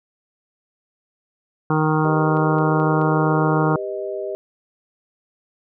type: harmonic tone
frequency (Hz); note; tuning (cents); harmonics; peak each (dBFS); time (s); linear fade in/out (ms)
155.56; D#3; 0; 1 / 2 / 3 / 5 / 6 / 7 / 8 / 9; -19 / -22 / -24 / -26 / -27 / -27 / -28 / -29; 1.7-3.76; 2
type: chord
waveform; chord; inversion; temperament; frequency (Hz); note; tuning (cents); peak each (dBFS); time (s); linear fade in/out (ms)
sine; G augmented; none; equal with one note detuned; 394 / 493.9 / 622.3; G4 / B4 / D#5; +9 / 0 / 0; -27 / -32 / -28; 2.05-4.35; 0
type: click train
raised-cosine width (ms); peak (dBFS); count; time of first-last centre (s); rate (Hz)
0.3; -28; 4; 2.37-3.015; 4.65
effects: none